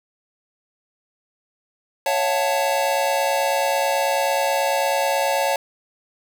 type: chord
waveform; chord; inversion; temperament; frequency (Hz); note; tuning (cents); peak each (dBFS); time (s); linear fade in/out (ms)
square; F# minor seventh; second; equal with one note detuned; 554.4 / 670.8 / 740 / 880; C#5 / E5 / F#5 / A5; 0 / +30 / 0 / 0; -23 / -27 / -27 / -24; 2.06-5.56; 2
effects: none